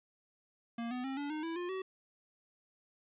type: tone with pitch steps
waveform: square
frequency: 233.1 / 249.8 / 267.8 / 287 / 307.6 / 329.7 / 353.3 / 378.7 Hz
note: A#3 / B3 / C4 / D4 / D#4 / E4 / F4 / F#4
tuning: 0 / +20 / +40 / -40 / -20 / 0 / +20 / +40 cents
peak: -37 dBFS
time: 0.78-1.82 s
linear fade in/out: 5 ms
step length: 130 ms
effects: resampled to 8000 Hz + 12-bit